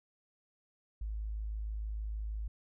sine tone, 53.2 Hz, G#1, 42 cents sharp, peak -35 dBFS, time 1.01-2.48 s, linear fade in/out 5 ms, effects none

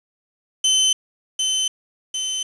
25% pulse tone with echo, 3060 Hz, G7, 42 cents flat, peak -11 dBFS, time 0.64-0.93 s, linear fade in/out 5 ms, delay 750 ms, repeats 2, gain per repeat -4 dB, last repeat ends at 2.43 s, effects resampled to 22050 Hz + 7-bit

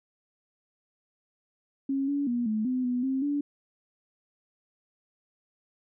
sine tone with pitch steps, 272.6 / 284.1 / 240.6 / 216.2 / 254.5 / 247.2 / 265.4 / 288.1 Hz, C#4 / C#4 / B3 / A3 / C4 / B3 / C4 / D4, -29 / +43 / -45 / -30 / -48 / +2 / +25 / -33 cents, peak -25 dBFS, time 1.89-3.41 s, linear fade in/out 5 ms, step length 190 ms, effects none

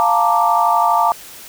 sine chord, Bb major seventh, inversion second, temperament equal, 698.5 / 880 / 932.3 / 1174.7 Hz, F5 / A5 / Bb5 / D6, 0 / 0 / 0 / 0 cents, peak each -17 dBFS, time 0-1.12 s, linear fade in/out 0 ms, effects white hiss -37 dBFS RMS until 1.48 s

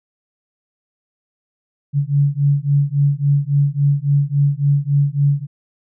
sine beating tone pair, 140.6 / 144.2 Hz, C#3 / D3, +25 / -31 cents, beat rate 3.6 Hz, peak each -16 dBFS, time 1.93-5.47 s, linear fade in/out 50 ms, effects none

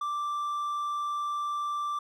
triangle tone, 1174.7 Hz, D6, in tune, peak -27 dBFS, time 0.01-1.99 s, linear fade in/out 5 ms, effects none

